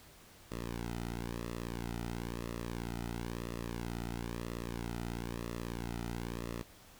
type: tone with flanger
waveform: sawtooth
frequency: 58.27 Hz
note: A#1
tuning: in tune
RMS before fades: -40 dBFS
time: 0.51-6.63 s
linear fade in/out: 10 ms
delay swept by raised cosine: 1.3 to 1.81 ms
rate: 1 Hz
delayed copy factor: -0.9
effects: pink hiss -58 dBFS RMS until 6.99 s